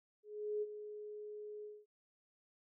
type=tone with ADSR envelope; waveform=sine; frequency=420.6 Hz; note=G#4; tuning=22 cents sharp; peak=-34 dBFS; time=0.23-1.86 s; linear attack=390 ms; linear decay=36 ms; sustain=-11 dB; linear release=220 ms; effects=none